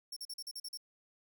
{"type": "tone bursts", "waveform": "sawtooth", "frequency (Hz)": 5460, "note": "F8", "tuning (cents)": -40, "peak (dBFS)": -38, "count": 8, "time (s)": [0.12, 0.774], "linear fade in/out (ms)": 5, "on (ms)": 45, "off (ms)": 42, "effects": []}